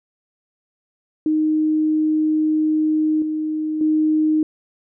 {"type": "tone with level steps", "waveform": "sine", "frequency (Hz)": 310, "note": "D#4", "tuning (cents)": -6, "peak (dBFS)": [-15, -20, -14], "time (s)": [1.26, 4.43], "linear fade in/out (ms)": 2, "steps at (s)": [3.22, 3.81], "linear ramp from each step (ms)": 2, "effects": []}